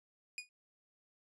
sawtooth tone with exponential decay, 2460 Hz, D#7, 20 cents flat, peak -33 dBFS, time 0.38-0.49 s, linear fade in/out 1 ms, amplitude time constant 23 ms, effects resampled to 22050 Hz

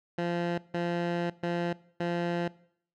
15% pulse tone bursts at uneven times, 172.7 Hz, F3, 19 cents flat, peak -22 dBFS, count 4, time 0.18-0.58 / 0.74-1.3 / 1.43-1.73 / 2-2.48 s, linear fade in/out 5 ms, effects noise-tail reverb RT60 0.6 s tail -20 dB re dry + low-pass 3000 Hz 12 dB/octave

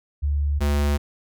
sine / square tone pair in turn, 72.3 / 72.3 Hz, D2 / D2, -27 / -27 cents, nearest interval unison, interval 0 cents, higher neither, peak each -19 dBFS, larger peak neither, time 0.22-0.6 / 0.6-0.98 s, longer neither, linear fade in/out 20 ms, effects none

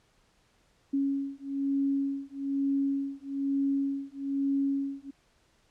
sine beating tone pair, 275.9 / 277 Hz, C#4 / C#4, -8 / -1 cents, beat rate 1.1 Hz, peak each -30 dBFS, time 0.93-5.11 s, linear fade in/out 10 ms, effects pink hiss -67 dBFS RMS until 5.7 s + low-pass 8000 Hz 12 dB/octave

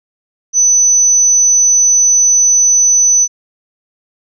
sine tone, 6000 Hz, F#8, 23 cents sharp, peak -6 dBFS, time 0.53-3.28 s, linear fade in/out 50 ms, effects none

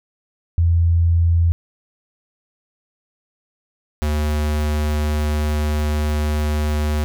sine / square tone pair in turn, 84.5 / 75.28 Hz, E2 / D2, +43 / +43 cents, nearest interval major second, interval 200 cents, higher first, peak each -12 / -18 dBFS, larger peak first, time 0.58-1.52 / 4.02-7.04 s, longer second, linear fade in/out 0 ms, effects none

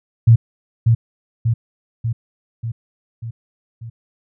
sine tone with echo, 115 Hz, A#2, 23 cents flat, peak -5 dBFS, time 0.27-0.36 s, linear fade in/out 10 ms, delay 590 ms, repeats 6, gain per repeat -4 dB, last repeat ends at 3.9 s, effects none

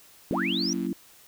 click train, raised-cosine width 0.3 ms, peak -35 dBFS, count 73, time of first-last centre 0.31-0.864 s, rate 130 Hz
sine linear sweep, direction up, 220 to 5920 Hz, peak -27 dBFS, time 0.31-0.73 s, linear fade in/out 0 ms
sine chord, F# dominant seventh, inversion none, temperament just, 185 / 231.2 / 277.5 / 333 Hz, F#3 / A#3 / C#4 / E4, 0 / -14 / +2 / +18 cents, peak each -32 dBFS, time 0.31-0.93 s, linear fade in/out 0 ms
effects white hiss -54 dBFS RMS until 1.27 s

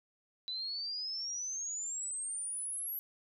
sine exponential sweep, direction up, 3951 to 11840 Hz, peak -36 dBFS, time 0.48-2.99 s, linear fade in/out 0 ms, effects none

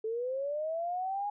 sine linear sweep, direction up, 432.2 to 830.6 Hz, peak -31 dBFS, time 0.04-1.3 s, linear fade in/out 5 ms, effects none

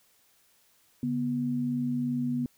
sine tone pair together, 141.7 / 244.5 Hz, C#3 / B3, +38 / -17 cents, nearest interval major sixth, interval 945 cents, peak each -34 / -27 dBFS, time 1.03-2.46 s, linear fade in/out 2 ms, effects white hiss -65 dBFS RMS until 2.57 s

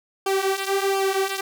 sawtooth tone with flanger, 389.4 Hz, G4, 12 cents flat, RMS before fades -23 dBFS, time 0.26-1.41 s, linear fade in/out 5 ms, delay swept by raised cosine 0.51 to 5.31 ms, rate 1.4 Hz, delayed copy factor -0.75, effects none

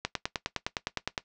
click train, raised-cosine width 0.2 ms, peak -11 dBFS, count 12, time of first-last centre 0.05-1.178 s, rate 9.75 Hz, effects noise-tail reverb RT60 0.1 s tail -17 dB re dry + low-pass 7000 Hz 12 dB/octave

